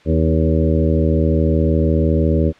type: harmonic tone with a mistuned harmonic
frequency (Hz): 79.9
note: D#2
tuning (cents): +47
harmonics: 1 / 2 / 3 / 4 / 5 / 6 / 7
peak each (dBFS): -16 / -19 / -21 / -22 / -23 / -24 / -24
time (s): 0.05-2.53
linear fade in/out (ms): 50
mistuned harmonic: 4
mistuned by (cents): -32
effects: white hiss -48 dBFS RMS until 2.59 s + low-pass 3000 Hz 12 dB/octave